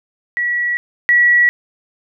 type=tone pair in turn; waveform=sine; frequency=1933 / 1933 Hz; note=B6 / B6; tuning=-38 / -38 cents; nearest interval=unison; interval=0 cents; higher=neither; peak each=-15 / -8 dBFS; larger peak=second; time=0.37-0.77 / 1.09-1.49 s; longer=neither; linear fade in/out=0 ms; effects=none